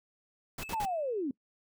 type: noise bursts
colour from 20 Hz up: pink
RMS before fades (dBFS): -39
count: 3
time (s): 0.58-0.855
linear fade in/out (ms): 5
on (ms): 57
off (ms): 52
type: tone with exponential decay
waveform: triangle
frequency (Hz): 2614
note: E7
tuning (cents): -15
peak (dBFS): -38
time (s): 0.62-1.22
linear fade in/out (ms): 0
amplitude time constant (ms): 130
type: linear sweep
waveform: sine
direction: down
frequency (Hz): 932.3 to 246.9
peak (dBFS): -30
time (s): 0.73-1.31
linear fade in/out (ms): 2
effects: noise-tail reverb RT60 0.1 s tail -22 dB re dry